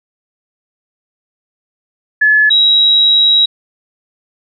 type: tone pair in turn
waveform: sine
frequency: 1715 / 3850 Hz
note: A6 / B7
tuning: -45 / -45 cents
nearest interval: octave + major second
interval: 1400 cents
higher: second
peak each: -6 dBFS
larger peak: neither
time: 2.21-2.5 / 2.5-3.46 s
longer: second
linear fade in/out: 10 ms
effects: none